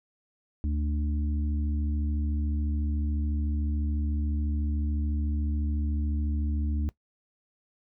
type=harmonic tone; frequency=73.9 Hz; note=D2; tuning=11 cents sharp; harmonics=1 / 3 / 4; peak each=-26 / -36 / -38 dBFS; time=0.64-6.89 s; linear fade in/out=0 ms; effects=noise-tail reverb RT60 0.1 s tail -19 dB re dry